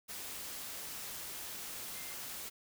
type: tone in noise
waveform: sine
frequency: 2093 Hz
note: C7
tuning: in tune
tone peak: -53 dBFS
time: 1.94-2.15 s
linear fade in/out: 20 ms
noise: white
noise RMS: -44 dBFS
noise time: 0.08-2.5 s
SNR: -12 dB
effects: none